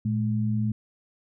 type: tone pair together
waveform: sine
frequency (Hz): 113.84 / 212.8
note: A#2 / G#3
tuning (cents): -41 / +42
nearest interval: major seventh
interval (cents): 1083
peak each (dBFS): -25 / -26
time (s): 0.05-0.72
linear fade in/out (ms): 5
effects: none